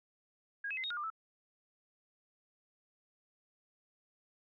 sine tone with pitch steps, 1635 / 2572 / 2059 / 3735 / 1424 / 1195 / 1313 Hz, G#6 / E7 / C7 / A#7 / F6 / D6 / E6, -28 / -43 / -28 / +3 / +33 / +30 / -7 cents, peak -36 dBFS, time 0.64-1.102 s, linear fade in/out 5 ms, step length 66 ms, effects none

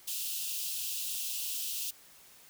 white high-pass noise, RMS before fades -36 dBFS, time 0.07-1.91 s, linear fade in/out 10 ms, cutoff 2600 Hz, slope 96 dB/octave, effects white hiss -57 dBFS RMS until 2.49 s

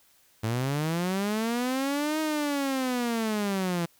sawtooth linear two-way sweep, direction up then down, 107.3 to 314.7 to 166.7 Hz, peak -22 dBFS, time 0.43-3.86 s, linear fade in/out 10 ms, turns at 2.2 s, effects white hiss -62 dBFS RMS until 3.99 s

